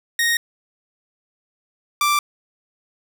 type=tone pair in turn; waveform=sawtooth; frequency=1864.7 / 1174.7 Hz; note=A#6 / D6; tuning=0 / 0 cents; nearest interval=minor sixth; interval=800 cents; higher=first; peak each=-13 / -12 dBFS; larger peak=second; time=0.19-0.37 / 2.01-2.19 s; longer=neither; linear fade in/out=2 ms; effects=none